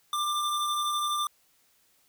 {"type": "tone pair together", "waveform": "square", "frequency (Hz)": [1189, 3555], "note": ["D6", "A7"], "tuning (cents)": [21, 17], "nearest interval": "octave + perfect fifth", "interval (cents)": 1896, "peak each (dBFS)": [-28, -35], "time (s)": [0.13, 1.27], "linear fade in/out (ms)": 2, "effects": ["white hiss -66 dBFS RMS until 2.08 s"]}